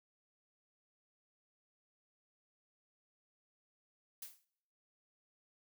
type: noise with exponential decay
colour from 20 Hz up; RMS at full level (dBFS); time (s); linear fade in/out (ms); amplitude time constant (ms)
blue; -43; 4.22-4.45; 5; 48
effects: noise-tail reverb RT60 0.8 s tail -25 dB re dry